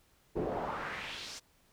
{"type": "noise with band-pass filter sweep", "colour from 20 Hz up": "brown", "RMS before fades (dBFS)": -38, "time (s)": [0.35, 1.4], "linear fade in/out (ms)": 20, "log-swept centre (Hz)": [390, 6400], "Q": 2.1, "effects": ["pink hiss -68 dBFS RMS until 1.72 s"]}